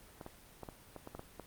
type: clicks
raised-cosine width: 1 ms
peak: -30 dBFS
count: 9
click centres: 0.212 / 0.264 / 0.633 / 0.688 / 0.963 / 1.074 / 1.15 / 1.194 / 1.397 s
effects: pink hiss -58 dBFS RMS until 1.46 s + Opus 24 kbps